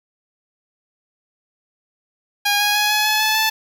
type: tone with pitch steps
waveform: 10% pulse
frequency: 817 / 826.5 / 836.1 / 845.8 / 855.6 / 865.6 / 875.6 Hz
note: G#5 / G#5 / G#5 / G#5 / A5 / A5 / A5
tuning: -29 / -9 / +11 / +31 / -49 / -29 / -9 cents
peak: -7 dBFS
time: 2.45-3.5 s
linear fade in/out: 10 ms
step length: 150 ms
effects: 8-bit